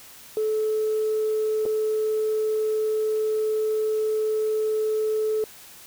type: tone with dropouts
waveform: sine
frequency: 433.1 Hz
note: A4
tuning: 27 cents flat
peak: -20 dBFS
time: 0.37-5.44 s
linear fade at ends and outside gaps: 1 ms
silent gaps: 1.654-1.661 s
effects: tanh soft clip ceiling -17 dBFS + white hiss -46 dBFS RMS until 5.86 s